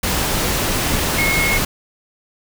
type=tone in noise; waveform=sine; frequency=2172 Hz; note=C#7; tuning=36 cents flat; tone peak=-17 dBFS; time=1.18-1.58 s; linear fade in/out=5 ms; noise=pink; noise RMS=-19 dBFS; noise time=0.03-1.65 s; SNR=-1 dB; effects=none

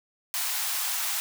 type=high-pass noise; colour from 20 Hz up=white; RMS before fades=-29 dBFS; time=0.34-1.2 s; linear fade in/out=0 ms; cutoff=710 Hz; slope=48 dB/octave; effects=none

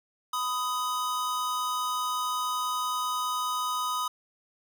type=tone pair together; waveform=square; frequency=1000.3 / 1250 Hz; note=B5 / D#6; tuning=+22 / +8 cents; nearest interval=major third; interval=386 cents; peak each=-33 / -30 dBFS; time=0.33-4.08 s; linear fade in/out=5 ms; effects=none

